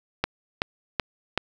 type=click train; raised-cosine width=0.3 ms; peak=-6 dBFS; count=4; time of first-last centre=0.24-1.376 s; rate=2.64 Hz; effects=7-bit